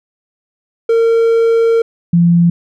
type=tone pair in turn; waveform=triangle / sine; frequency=457.9 / 171.52 Hz; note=A#4 / F3; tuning=-31 / -31 cents; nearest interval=octave + perfect fourth; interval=1700 cents; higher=first; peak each=-6 dBFS; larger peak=neither; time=0.89-1.82 / 2.13-2.5 s; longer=first; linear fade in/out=5 ms; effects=none